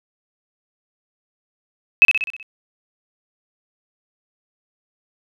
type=tone with echo; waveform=sine; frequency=2580 Hz; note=E7; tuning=38 cents flat; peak=-5 dBFS; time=2.02-2.05 s; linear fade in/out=0 ms; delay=63 ms; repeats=6; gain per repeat=-5 dB; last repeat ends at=2.428 s; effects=none